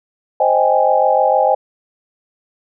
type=chord; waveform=sine; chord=Ab major seventh; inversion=first; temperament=equal; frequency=523.3 / 622.3 / 784 / 830.6 Hz; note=C5 / Eb5 / G5 / Ab5; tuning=0 / 0 / 0 / 0 cents; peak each=-16 dBFS; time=0.4-1.55 s; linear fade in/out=5 ms; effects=none